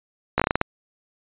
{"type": "slowing click train", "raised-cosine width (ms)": 0.5, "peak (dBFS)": -4, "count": 8, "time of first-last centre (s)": [0.38, 0.614], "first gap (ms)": 16, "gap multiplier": 1.24, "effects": ["resampled to 8000 Hz"]}